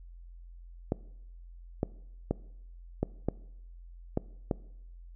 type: clicks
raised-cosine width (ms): 2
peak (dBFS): -14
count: 7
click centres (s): 0.921 / 1.831 / 2.31 / 3.03 / 3.286 / 4.174 / 4.512
effects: noise-tail reverb RT60 0.8 s tail -21 dB re dry + added 43 Hz sine -46 dBFS peak until 5.15 s